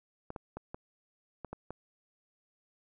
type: clicks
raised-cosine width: 1 ms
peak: -26 dBFS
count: 7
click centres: 0.304 / 0.362 / 0.57 / 0.745 / 1.447 / 1.53 / 1.706 s
effects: none